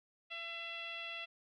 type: tone with low-pass filter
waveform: 10% pulse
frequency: 673 Hz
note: E5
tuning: 36 cents sharp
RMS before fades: -44 dBFS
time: 0.3-1.26 s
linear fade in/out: 20 ms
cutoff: 3000 Hz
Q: 5
effects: none